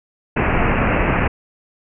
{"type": "low-pass noise", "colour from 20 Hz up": "pink", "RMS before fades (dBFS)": -17, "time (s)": [0.36, 1.28], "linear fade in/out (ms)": 10, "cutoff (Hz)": 2700, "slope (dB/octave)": 96, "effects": []}